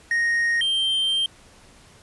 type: tone pair in turn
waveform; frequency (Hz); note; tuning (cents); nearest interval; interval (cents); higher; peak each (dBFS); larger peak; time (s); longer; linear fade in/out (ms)
triangle; 1864.7 / 3149; A#6 / G7; 0 / +7; major sixth; 907; second; -17 / -18; first; 0.11-0.61 / 0.61-1.26; second; 2
effects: pink hiss -51 dBFS RMS until 2.02 s + resampled to 24000 Hz